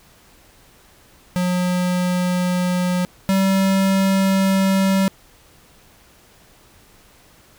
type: tone pair in turn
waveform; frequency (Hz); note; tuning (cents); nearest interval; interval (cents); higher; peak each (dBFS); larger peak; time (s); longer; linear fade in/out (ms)
square; 180 / 192.89; F#3 / G3; -47 / -28; minor second; 119; second; -18 / -15; second; 1.36-3.05 / 3.29-5.08; second; 0
effects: pink hiss -51 dBFS RMS until 7.58 s